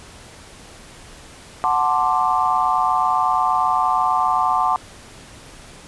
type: chord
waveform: sine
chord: D dominant seventh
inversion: first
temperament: equal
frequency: 740 / 880 / 1046.5 / 1174.7 Hz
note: F#5 / A5 / C6 / D6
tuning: 0 / 0 / 0 / 0 cents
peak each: -21 dBFS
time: 1.64-4.76 s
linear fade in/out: 0 ms
effects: pink hiss -42 dBFS RMS until 5.87 s + resampled to 24000 Hz